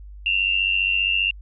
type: tone pair together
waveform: sine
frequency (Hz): 2699 / 2794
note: E7 / F7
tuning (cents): +40 / 0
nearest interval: minor second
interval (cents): 60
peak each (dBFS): -21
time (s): 0.26-1.31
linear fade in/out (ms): 2
effects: added 50 Hz sine -37 dBFS peak until 1.41 s